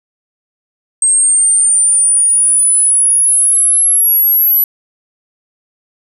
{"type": "linear sweep", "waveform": "sine", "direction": "up", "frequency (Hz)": [8370, 11840], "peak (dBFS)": -7, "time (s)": [1.02, 4.64], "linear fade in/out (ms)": 2, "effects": []}